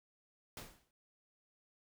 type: noise with exponential decay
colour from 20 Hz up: pink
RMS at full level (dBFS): -44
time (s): 0.57-0.91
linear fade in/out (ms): 1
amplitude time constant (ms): 72
effects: none